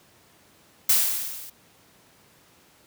blue noise with level ramp, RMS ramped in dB -17 to -42 dBFS, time 0.89-1.5 s, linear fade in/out 5 ms, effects pink hiss -57 dBFS RMS until 2.86 s + high-pass 100 Hz 12 dB/octave

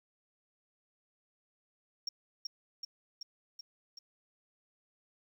sine tone with echo, 5550 Hz, F8, 12 cents flat, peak -31 dBFS, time 2.07-2.09 s, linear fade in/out 5 ms, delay 380 ms, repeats 5, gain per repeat -3 dB, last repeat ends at 3.99 s, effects tanh soft clip ceiling -31 dBFS + 11-bit

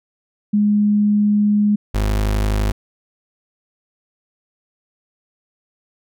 sine / 35% pulse tone pair in turn, 207.7 / 51.92 Hz, G#3 / G#1, 0 / 0 cents, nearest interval 2 octaves, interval 2400 cents, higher first, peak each -12 / -14 dBFS, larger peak first, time 0.53-1.76 / 1.94-2.72 s, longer first, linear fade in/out 10 ms, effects none

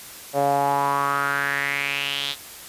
sawtooth tone with band-pass filter sweep, 140.7 Hz, C#3, 26 cents sharp, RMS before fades -23 dBFS, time 0.33-2.36 s, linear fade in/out 50 ms, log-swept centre 610 to 3700 Hz, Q 4.9, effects white hiss -40 dBFS RMS until 2.68 s + resampled to 32000 Hz

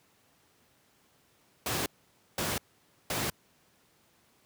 pink noise bursts, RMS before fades -31 dBFS, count 3, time 1.66-3.3 s, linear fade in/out 2 ms, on 200 ms, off 520 ms, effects pink hiss -66 dBFS RMS until 4.45 s + high-pass 100 Hz 12 dB/octave

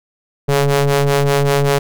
sawtooth ring-modulated tone, 140.2 Hz, C#3, 20 cents sharp, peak -5 dBFS, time 0.48-1.79 s, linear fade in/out 10 ms, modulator 283 Hz, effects none

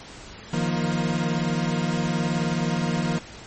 40% pulse chord, Eb suspended second, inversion none, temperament equal with one note detuned, 155.56 / 174.61 / 235.5 Hz, Eb3 / F3 / Bb3, 0 / 0 / +18 cents, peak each -26 / -25 / -27 dBFS, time 0.53-3.19 s, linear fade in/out 5 ms, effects pink hiss -42 dBFS RMS until 3.46 s + MP3 32 kbps

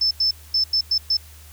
sine tone bursts at uneven times, 5274 Hz, E8, in tune, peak -16 dBFS, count 6, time 0.01-0.11 / 0.2-0.31 / 0.54-0.64 / 0.73-0.81 / 0.91-0.98 / 1.1-1.17 s, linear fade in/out 5 ms, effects added 76 Hz sine -43 dBFS peak until 1.52 s + white hiss -48 dBFS RMS until 1.52 s

